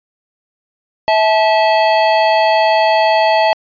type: tone pair together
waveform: square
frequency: 650.3 / 868 Hz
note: E5 / A5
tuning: -24 / -24 cents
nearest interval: perfect fourth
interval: 500 cents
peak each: -13 dBFS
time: 1.08-3.53 s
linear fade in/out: 0 ms
effects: resampled to 11025 Hz